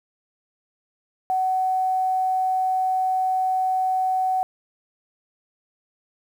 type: tone with quantisation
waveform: sine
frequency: 750 Hz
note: F#5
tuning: 23 cents sharp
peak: -19 dBFS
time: 1.3-4.43 s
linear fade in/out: 0 ms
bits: 8
effects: none